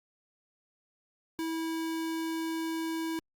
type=tone; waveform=square; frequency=325.3 Hz; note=E4; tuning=23 cents flat; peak=-32 dBFS; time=1.39-3.19 s; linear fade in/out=0 ms; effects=Opus 48 kbps